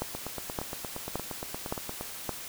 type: two click trains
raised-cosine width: 1 ms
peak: -16 / -21 dBFS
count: 5 / 17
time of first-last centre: 0.02-2.293 / 0.15-2.01 s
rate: 1.76 / 8.6 Hz
effects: white hiss -41 dBFS RMS until 2.48 s